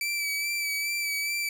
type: tone with vibrato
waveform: sawtooth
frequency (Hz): 2312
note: D7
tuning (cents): -28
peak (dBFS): -24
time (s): 0.01-1.49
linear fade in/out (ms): 2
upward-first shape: sine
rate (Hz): 2.4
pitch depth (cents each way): 28
effects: none